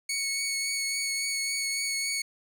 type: tone with vibrato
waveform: 15% pulse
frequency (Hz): 2217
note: C#7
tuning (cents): 0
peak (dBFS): -21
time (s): 0.09-2.22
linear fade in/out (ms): 5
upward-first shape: triangle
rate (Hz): 3.6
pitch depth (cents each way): 19
effects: none